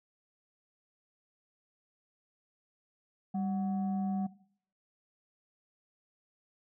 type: tone pair together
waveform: sine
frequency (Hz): 196 / 740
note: G3 / F#5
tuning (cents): 0 / 0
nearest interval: octave + major seventh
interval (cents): 2300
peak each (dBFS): -30 / -38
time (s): 3.34-4.27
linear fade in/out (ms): 10
effects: noise-tail reverb RT60 0.6 s tail -19 dB re dry + tanh soft clip ceiling -25 dBFS

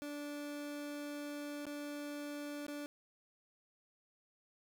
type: tone with dropouts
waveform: 30% pulse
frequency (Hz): 291.4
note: D4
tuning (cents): -13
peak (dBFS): -39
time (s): 0.02-2.86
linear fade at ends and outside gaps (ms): 0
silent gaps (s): 1.654-1.667 / 2.666-2.682
effects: none

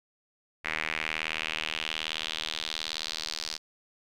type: tone with band-pass filter sweep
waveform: sawtooth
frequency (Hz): 78.8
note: D#2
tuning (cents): +23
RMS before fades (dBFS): -34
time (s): 0.64-3.58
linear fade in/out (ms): 20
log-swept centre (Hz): 2100 to 4800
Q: 3.1
effects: none

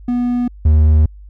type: tone pair in turn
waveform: triangle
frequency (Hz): 244.3 / 76.95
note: B3 / D#2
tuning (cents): -19 / -19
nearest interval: octave + minor sixth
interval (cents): 2000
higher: first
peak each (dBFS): -12 / -5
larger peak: second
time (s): 0.08-0.48 / 0.65-1.06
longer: second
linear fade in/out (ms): 5
effects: added 50 Hz sine -34 dBFS peak until 1.29 s

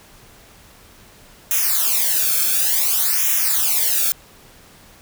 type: noise with flanger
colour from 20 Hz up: blue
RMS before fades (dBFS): -18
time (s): 1.51-4.12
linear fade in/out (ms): 0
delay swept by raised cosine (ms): 0.22 to 1.04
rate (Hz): 0.56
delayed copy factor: -1
effects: pink hiss -47 dBFS RMS until 5.01 s

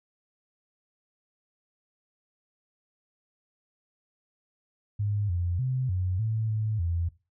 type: tone with pitch steps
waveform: sine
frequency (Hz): 103.1 / 87.6 / 129.1 / 91.8 / 110.6 / 108.5 / 85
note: G#2 / F2 / C3 / F#2 / A2 / A2 / F2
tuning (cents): -12 / +6 / -23 / -13 / +9 / -24 / -46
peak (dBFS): -25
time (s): 4.99-7.09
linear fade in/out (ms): 10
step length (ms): 300
effects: noise-tail reverb RT60 0.3 s tail -19 dB re dry

